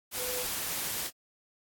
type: tone in noise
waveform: sine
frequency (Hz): 500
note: B4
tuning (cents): +21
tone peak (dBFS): -38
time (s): 0.16-0.46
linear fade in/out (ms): 50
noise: white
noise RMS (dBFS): -34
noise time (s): 0.11-1.11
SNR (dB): -7
effects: AAC 64 kbps